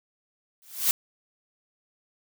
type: noise with exponential growth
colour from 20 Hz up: blue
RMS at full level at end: -18 dBFS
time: 0.62-0.91 s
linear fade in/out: 0 ms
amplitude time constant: 61 ms
effects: none